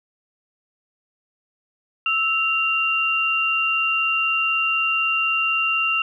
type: tone pair together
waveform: sine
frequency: 1309.7 / 2772 Hz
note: E6 / F7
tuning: -12 / -14 cents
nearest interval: octave + minor second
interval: 1298 cents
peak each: -24 / -19 dBFS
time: 2.06-6.02 s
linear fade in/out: 2 ms
effects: none